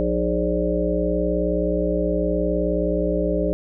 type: harmonic tone with a mistuned harmonic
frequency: 59.2 Hz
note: A#1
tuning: 27 cents sharp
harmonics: 1 / 3 / 5 / 7 / 9 / 10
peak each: -26 / -26 / -26 / -26 / -26 / -26 dBFS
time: 0-3.53 s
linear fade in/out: 0 ms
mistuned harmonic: 5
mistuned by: +67 cents
effects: none